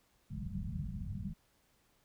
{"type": "low-pass noise", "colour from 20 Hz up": "white", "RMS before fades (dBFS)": -40, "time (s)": [0.3, 1.34], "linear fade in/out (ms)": 20, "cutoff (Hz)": 210, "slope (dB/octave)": 96, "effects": ["pink hiss -72 dBFS RMS until 2.04 s"]}